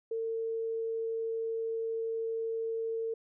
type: tone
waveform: sine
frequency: 452.1 Hz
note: A4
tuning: 47 cents sharp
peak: -31 dBFS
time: 0.11-3.14 s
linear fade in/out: 5 ms
effects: none